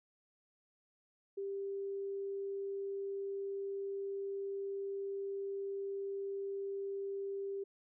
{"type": "tone", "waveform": "sine", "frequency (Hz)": 394.8, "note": "G4", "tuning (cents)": 12, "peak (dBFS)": -37, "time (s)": [1.37, 7.64], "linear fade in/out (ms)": 10, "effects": []}